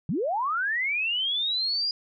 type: linear sweep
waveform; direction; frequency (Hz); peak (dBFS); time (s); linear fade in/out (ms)
sine; up; 130 to 4907; -24; 0.09-1.91; 2
effects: none